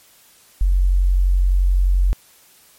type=tone; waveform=sine; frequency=45.8 Hz; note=F#1; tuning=17 cents flat; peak=-12 dBFS; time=0.61-2.13 s; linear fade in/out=0 ms; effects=white hiss -51 dBFS RMS until 2.78 s + MP3 64 kbps